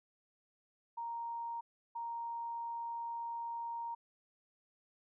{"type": "tone bursts at uneven times", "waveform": "sine", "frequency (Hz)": 932.3, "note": "A#5", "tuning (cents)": 0, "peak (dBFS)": -38, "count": 2, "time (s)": [[0.97, 1.61], [1.95, 3.95]], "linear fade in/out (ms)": 10, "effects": []}